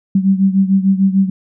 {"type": "beating tone pair", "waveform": "sine", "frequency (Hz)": [191.3, 198], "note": ["G3", "G3"], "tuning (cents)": [-42, 18], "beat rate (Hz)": 6.7, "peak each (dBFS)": [-11, -15], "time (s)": [0.15, 1.3], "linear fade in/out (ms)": 5, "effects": []}